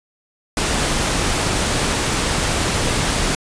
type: noise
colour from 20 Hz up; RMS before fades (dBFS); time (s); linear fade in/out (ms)
pink; -19; 0.57-3.35; 2
effects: resampled to 22050 Hz